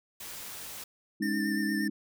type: noise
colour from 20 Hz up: white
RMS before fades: -42 dBFS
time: 0.2-0.84 s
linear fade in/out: 5 ms
type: chord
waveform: sine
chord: Ab suspended fourth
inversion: none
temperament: just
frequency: 207.7 / 276.9 / 311.5 Hz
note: Ab3 / Db4 / Eb4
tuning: 0 / -2 / +2 cents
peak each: -31 / -35 / -32 dBFS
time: 1.2-1.9 s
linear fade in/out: 10 ms
type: tone with vibrato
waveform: square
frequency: 1795 Hz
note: A6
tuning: 34 cents sharp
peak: -34 dBFS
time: 1.22-1.88 s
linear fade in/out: 5 ms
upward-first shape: sine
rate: 8.6 Hz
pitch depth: 27 cents each way
effects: none